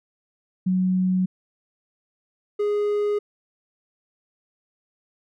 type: tone pair in turn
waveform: sine / triangle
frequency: 185 / 414.2 Hz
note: F#3 / G#4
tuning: 0 / -5 cents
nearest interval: octave + major second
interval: 1395 cents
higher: second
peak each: -18 dBFS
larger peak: neither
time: 0.66-1.26 / 2.59-3.19 s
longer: neither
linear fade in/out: 10 ms
effects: none